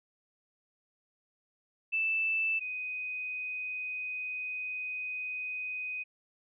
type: tone pair in turn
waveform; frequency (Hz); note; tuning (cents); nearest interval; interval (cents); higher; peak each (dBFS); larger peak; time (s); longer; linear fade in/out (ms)
sine; 2643 / 2501; E7 / D#7; +4 / +8; minor second; 96; first; -27 / -34; first; 1.92-2.6 / 2.6-6.04; second; 20
effects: none